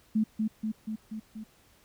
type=tone with echo; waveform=sine; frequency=217.5 Hz; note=A3; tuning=20 cents flat; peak=-22 dBFS; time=0.15-0.24 s; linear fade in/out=10 ms; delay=240 ms; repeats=5; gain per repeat=-3 dB; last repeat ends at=1.44 s; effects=pink hiss -62 dBFS RMS until 1.84 s